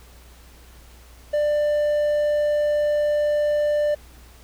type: tone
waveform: triangle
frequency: 593 Hz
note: D5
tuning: 17 cents sharp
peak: -16 dBFS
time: 1.33-3.95 s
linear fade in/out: 10 ms
effects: added 60 Hz sine -46 dBFS peak until 4.43 s + pink hiss -51 dBFS RMS until 4.43 s